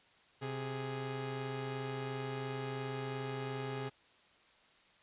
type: tone pair together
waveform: sawtooth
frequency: 130.81 / 415.3 Hz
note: C3 / G#4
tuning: 0 / 0 cents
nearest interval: octave + minor sixth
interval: 2000 cents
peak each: -36 / -37 dBFS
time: 0.41-3.9 s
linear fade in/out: 20 ms
effects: white hiss -65 dBFS RMS until 5.02 s + resampled to 8000 Hz